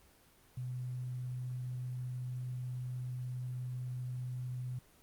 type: tone with quantisation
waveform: sine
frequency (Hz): 125.6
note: B2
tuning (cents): +30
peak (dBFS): -37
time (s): 0.57-4.79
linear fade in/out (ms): 5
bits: 11
effects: pink hiss -64 dBFS RMS until 5.02 s + Opus 24 kbps